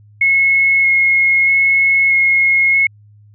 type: tone with vibrato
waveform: sine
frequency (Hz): 2171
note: C#7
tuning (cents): -37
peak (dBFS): -9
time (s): 0.21-2.87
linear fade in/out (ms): 5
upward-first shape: square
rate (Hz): 0.79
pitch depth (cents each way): 8
effects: added 104 Hz sine -42 dBFS peak until 3.34 s